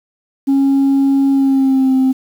sine tone with pitch glide, 274 to 262.1 Hz, C#4 to C4, -20 to +3 cents, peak -7 dBFS, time 0.47-2.13 s, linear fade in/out 20 ms, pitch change -77 cents, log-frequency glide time 1.31-1.94 s, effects tanh soft clip ceiling -8 dBFS + 7-bit

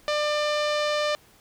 sawtooth tone with low-pass filter, 597 Hz, D5, 28 cents sharp, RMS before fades -25 dBFS, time 0.08-1.15 s, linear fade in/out 0 ms, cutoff 4700 Hz, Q 1.4, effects pink hiss -56 dBFS RMS until 1.4 s

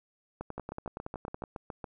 two click trains, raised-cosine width 1 ms, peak -24 / -23 dBFS, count 10 / 12, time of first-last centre 0.58-1.842 / 0.41-1.438 s, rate 7.13 / 10.7 Hz, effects none

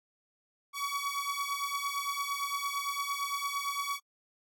sawtooth beating tone pair, 1126 / 1134.8 Hz, C#6 / C#6, +27 / +40 cents, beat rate 8.8 Hz, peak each -32 / -31 dBFS, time 0.73-4 s, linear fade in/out 50 ms, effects AAC 64 kbps

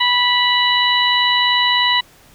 harmonic tone, 983 Hz, B5, 8 cents flat, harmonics 1 / 2 / 3 / 4, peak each -18 / -18 / -18 / -18 dBFS, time 0-2.01 s, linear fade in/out 10 ms, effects pink hiss -48 dBFS RMS until 2.34 s

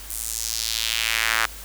sawtooth tone with high-pass filter sweep, 112.8 Hz, A2, 44 cents sharp, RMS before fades -25 dBFS, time 0.1-1.46 s, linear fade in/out 0 ms, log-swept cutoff 10000 to 1400 Hz, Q 1.8, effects added 50 Hz sine -40 dBFS peak until 1.64 s + white hiss -40 dBFS RMS until 1.64 s

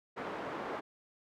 pink band-pass noise, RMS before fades -40 dBFS, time 0.16-0.81 s, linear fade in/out 20 ms, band 320 to 1400 Hz, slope 12 dB/octave, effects none

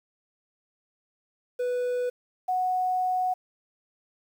triangle / sine tone pair in turn, 493.9 / 737.2 Hz, B4 / F#5, 0 / -7 cents, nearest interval perfect fifth, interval 693 cents, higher second, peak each -23 dBFS, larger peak neither, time 1.59-2.1 / 2.48-3.34 s, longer second, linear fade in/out 10 ms, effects 9-bit

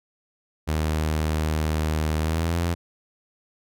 sawtooth tone with pitch glide, 77.78 to 85.31 Hz, D#2 to F2, 0 to -40 cents, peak -18 dBFS, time 0.67-2.75 s, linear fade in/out 20 ms, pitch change +160 cents, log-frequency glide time 2.2-2.58 s, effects none

